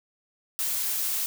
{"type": "noise", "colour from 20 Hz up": "blue", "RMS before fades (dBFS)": -28, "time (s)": [0.59, 1.26], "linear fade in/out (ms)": 0, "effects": []}